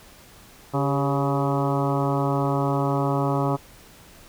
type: harmonic tone with a mistuned harmonic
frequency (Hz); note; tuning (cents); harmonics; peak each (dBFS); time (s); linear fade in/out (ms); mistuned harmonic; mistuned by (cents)
140; C#3; +18; 1 / 2 / 3 / 4 / 5 / 6 / 7 / 8 / 9; -24 / -27 / -29 / -30 / -31 / -32 / -32 / -33 / -34; 0.73-3.57; 20; 3; -69
effects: pink hiss -49 dBFS RMS until 4.28 s